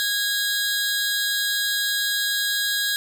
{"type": "tone cluster", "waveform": "sawtooth", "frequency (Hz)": [1645, 3764, 4053], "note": ["G#6", "A#7", "B7"], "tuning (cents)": [-17, 16, 44], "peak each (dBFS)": [-20, -25, -25], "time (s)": [0, 2.96], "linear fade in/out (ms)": 0, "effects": []}